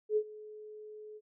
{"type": "tone with ADSR envelope", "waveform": "sine", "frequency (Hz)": 426.6, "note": "G#4", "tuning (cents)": 46, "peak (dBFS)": -24, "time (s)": [0.09, 1.21], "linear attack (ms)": 75, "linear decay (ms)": 66, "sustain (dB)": -21, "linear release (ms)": 45, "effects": []}